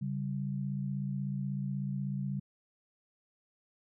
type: tone pair together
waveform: sine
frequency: 138.59 / 194.91 Hz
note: C#3 / G3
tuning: 0 / -10 cents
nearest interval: tritone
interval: 590 cents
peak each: -34 / -36 dBFS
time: 0.01-2.4 s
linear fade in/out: 10 ms
effects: none